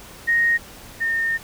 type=tone pair in turn; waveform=sine; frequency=1864.7 / 1825.3 Hz; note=A#6 / A#6; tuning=0 / -37 cents; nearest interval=unison; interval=37 cents; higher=first; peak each=-15 / -19 dBFS; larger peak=first; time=0.27-0.58 / 1-1.38 s; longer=second; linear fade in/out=20 ms; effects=pink hiss -42 dBFS RMS until 1.43 s